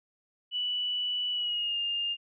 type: tone with pitch glide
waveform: sine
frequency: 2960 to 2815 Hz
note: F#7 to F7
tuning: 0 to +13 cents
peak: -28 dBFS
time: 0.51-2.17 s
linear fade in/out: 50 ms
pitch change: -87 cents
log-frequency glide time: 1.31-1.78 s
effects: none